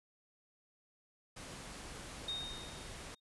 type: noise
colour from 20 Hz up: pink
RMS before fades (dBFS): -48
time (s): 1.36-3.15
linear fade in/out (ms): 10
type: tone with exponential decay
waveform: sine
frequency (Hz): 3707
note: A#7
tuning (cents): -10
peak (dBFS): -35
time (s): 2.28-3.2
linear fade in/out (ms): 5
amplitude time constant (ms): 200
effects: resampled to 24000 Hz